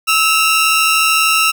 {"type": "tone pair together", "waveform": "sawtooth", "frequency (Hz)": [1302.5, 2758], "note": ["E6", "F7"], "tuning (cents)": [-21, -22], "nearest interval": "octave + minor second", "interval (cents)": 1299, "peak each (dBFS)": -10, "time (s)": [0.07, 1.52], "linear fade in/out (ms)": 20, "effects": []}